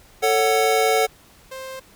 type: chord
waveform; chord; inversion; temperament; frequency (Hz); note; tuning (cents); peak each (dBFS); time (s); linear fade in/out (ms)
square; F# minor; first; just; 444 / 555 / 740; A4 / C#5 / F#5; +16 / +2 / 0; -20 / -25 / -21; 0.22-1.07; 20
type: tone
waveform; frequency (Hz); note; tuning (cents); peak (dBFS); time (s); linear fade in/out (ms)
sawtooth; 526; C5; +9; -28; 1.51-1.8; 10
effects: pink hiss -51 dBFS RMS until 1.95 s